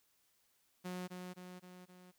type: tone with echo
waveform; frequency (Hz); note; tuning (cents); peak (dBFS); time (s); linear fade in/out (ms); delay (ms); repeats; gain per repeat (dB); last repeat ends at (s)
sawtooth; 181.3; F#3; -35; -37; 0.84-1.08; 20; 260; 4; -4; 2.12
effects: white hiss -75 dBFS RMS until 2.18 s